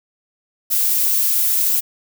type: noise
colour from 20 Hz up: violet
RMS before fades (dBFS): -17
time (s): 0.7-1.81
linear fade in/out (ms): 20
effects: none